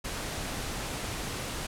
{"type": "noise", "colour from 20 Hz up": "pink", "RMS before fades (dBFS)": -35, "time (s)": [0.04, 1.67], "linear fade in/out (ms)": 10, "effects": ["low-pass 11000 Hz 12 dB/octave"]}